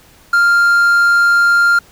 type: tone with quantisation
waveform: triangle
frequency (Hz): 1396.9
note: F6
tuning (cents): 0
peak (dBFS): -6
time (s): 0.33-1.79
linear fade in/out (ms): 5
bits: 6
effects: pink hiss -46 dBFS RMS until 1.91 s